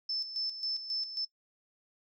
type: tone with tremolo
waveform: sine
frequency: 5274 Hz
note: E8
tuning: in tune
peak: -31 dBFS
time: 0.09-1.25 s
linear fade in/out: 5 ms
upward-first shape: square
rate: 3.7 Hz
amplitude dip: 65%
effects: noise-tail reverb RT60 0.1 s tail -19 dB re dry